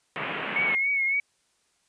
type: band-pass noise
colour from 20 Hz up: white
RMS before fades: -32 dBFS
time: 0.16-0.75 s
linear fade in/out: 0 ms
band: 140 to 2800 Hz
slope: 48 dB/octave
type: tone with vibrato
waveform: sine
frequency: 2201 Hz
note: C#7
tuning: 13 cents flat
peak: -22 dBFS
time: 0.56-1.2 s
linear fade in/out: 2 ms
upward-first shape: triangle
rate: 3.6 Hz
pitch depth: 59 cents each way
effects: white hiss -69 dBFS RMS until 1.88 s + resampled to 22050 Hz